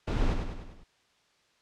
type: noise with echo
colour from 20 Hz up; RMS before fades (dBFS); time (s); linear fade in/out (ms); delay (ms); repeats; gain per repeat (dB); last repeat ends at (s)
brown; -27; 0.07-0.34; 10; 100; 5; -5; 0.84
effects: white hiss -67 dBFS RMS until 1.61 s + low-pass 5000 Hz 12 dB/octave